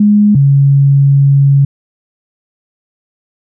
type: tone pair in turn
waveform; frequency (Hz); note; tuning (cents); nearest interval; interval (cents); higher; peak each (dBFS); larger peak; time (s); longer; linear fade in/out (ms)
sine; 207.7 / 139.27; G#3 / C#3; 0 / +8; perfect fifth; 692; first; -4; neither; 0-0.35 / 0.35-1.65; second; 5
effects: none